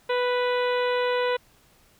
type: harmonic tone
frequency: 493.9 Hz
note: B4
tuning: in tune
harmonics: 1 / 2 / 3 / 4 / 5 / 6 / 7 / 8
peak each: -23 / -29 / -33 / -35 / -37 / -39 / -40 / -41 dBFS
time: 0.09-1.37 s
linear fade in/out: 10 ms
effects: pink hiss -59 dBFS RMS until 1.99 s